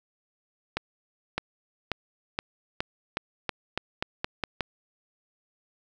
accelerating click train, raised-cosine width 0.3 ms, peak -11 dBFS, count 12, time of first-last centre 0.77-4.608 s, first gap 610 ms, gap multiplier 0.88, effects none

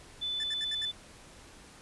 sine tone, 3500 Hz, A7, 10 cents flat, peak -31 dBFS, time 0.21-0.92 s, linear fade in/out 20 ms
sawtooth tone bursts, 1760 Hz, A6, in tune, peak -35 dBFS, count 5, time 0.4-0.852 s, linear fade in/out 2 ms, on 36 ms, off 68 ms
effects pink hiss -53 dBFS RMS until 1.81 s + resampled to 24000 Hz

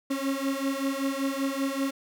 35% pulse beating tone pair, 270.2 / 275.4 Hz, C#4 / C#4, -44 / -11 cents, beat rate 5.2 Hz, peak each -28 dBFS, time 0.1-1.91 s, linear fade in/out 10 ms, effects none

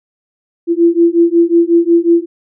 sine beating tone pair, 336.3 / 341.8 Hz, E4 / F4, +35 / -37 cents, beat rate 5.5 Hz, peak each -10 dBFS, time 0.67-2.26 s, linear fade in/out 50 ms, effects none

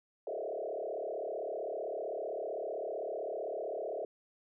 sine tone with frequency modulation, 537 Hz, C5, 45 cents sharp, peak -35 dBFS, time 0.27-4.05 s, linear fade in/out 2 ms, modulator 35.6 Hz, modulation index 4, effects none

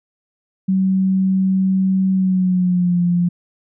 sine tone with pitch glide, 189.8 to 175.06 Hz, F#3 to F3, +44 to +4 cents, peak -13 dBFS, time 0.68-3.29 s, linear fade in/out 10 ms, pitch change -140 cents, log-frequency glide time 2.12-3.01 s, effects none

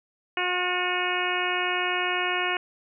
harmonic tone with a mistuned harmonic, 360 Hz, F#4, 47 cents flat, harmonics 1 / 2 / 3 / 4 / 5 / 6 / 7 / 8, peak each -32 / -32 / -32 / -32 / -32 / -32 / -32 / -32 dBFS, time 0.37-2.57 s, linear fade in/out 2 ms, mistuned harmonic 6, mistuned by +38 cents, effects none

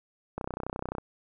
click train, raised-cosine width 1 ms, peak -19 dBFS, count 20, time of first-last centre 0.38-0.983 s, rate 31.5 Hz, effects none

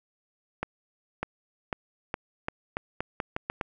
accelerating click train, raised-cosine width 0.5 ms, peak -14 dBFS, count 11, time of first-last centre 0.63-3.612 s, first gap 600 ms, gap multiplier 0.83, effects none

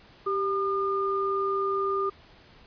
sine tone pair together, 391.6 / 1210.7 Hz, G4 / D#6, -2 / -48 cents, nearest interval octave + minor sixth, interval 1954 cents, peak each -27 dBFS, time 0.26-2.1 s, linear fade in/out 10 ms, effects pink hiss -54 dBFS RMS until 2.66 s + resampled to 11025 Hz

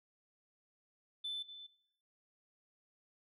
sine tone with echo, 3520 Hz, A7, in tune, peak -36 dBFS, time 1.24-1.43 s, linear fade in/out 10 ms, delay 240 ms, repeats 1, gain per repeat -11 dB, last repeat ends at 1.67 s, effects noise-tail reverb RT60 0.8 s tail -20 dB re dry + tanh soft clip ceiling -35 dBFS

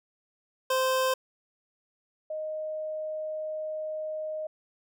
25% pulse / sine tone pair in turn, 520 / 621.1 Hz, C5 / D#5, -11 / -3 cents, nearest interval minor third, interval 308 cents, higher second, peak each -20 / -31 dBFS, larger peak first, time 0.7-1.14 / 2.3-4.47 s, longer second, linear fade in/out 5 ms, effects none

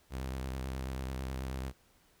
sawtooth tone with vibrato, 65.41 Hz, C2, in tune, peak -32 dBFS, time 0.1-1.73 s, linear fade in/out 50 ms, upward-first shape square, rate 9.2 Hz, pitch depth 39 cents each way, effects pink hiss -67 dBFS RMS until 2.2 s

